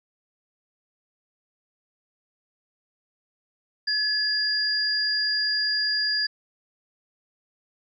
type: tone pair together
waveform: sine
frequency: 1705 / 4825 Hz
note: G#6 / D8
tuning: +45 / +46 cents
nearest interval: octave + tritone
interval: 1801 cents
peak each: -27 / -23 dBFS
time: 3.87-6.27 s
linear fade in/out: 10 ms
effects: none